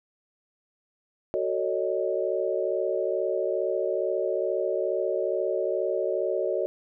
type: chord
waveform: sine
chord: D# half-diminished seventh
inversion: first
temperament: just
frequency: 373.4 / 448 / 560 / 622.3 Hz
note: F#4 / A4 / C#5 / D#5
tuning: +16 / +31 / +18 / 0 cents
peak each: -29 / -31 / -29 / -30 dBFS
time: 1.34-6.66 s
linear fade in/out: 0 ms
effects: none